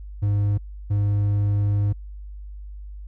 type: tone pair in turn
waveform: triangle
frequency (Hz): 102.1 / 102.1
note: G#2 / G#2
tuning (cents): -29 / -29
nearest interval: unison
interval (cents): 0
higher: neither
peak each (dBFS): -16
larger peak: neither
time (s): 0.22-0.58 / 0.9-1.93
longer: second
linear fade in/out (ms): 10
effects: added 50 Hz sine -34 dBFS peak until 3.07 s